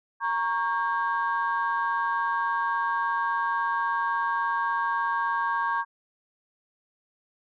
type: chord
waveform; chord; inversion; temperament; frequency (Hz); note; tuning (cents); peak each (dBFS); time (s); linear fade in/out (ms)
sine; G diminished; first; equal with one note detuned; 932.3 / 1108.7 / 1605.6; Bb5 / Db6 / G6; 0 / 0 / +41; -27 / -27 / -29; 0.2-5.85; 50
effects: tanh soft clip ceiling -16 dBFS